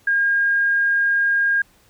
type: tone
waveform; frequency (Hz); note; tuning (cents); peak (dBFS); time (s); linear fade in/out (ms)
sine; 1619; G#6; -45; -15; 0.07-1.62; 5
effects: pink hiss -56 dBFS RMS until 1.89 s